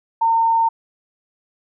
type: tone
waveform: sine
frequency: 911 Hz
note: A#5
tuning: 40 cents flat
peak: -13 dBFS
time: 0.21-0.69 s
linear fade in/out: 10 ms
effects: none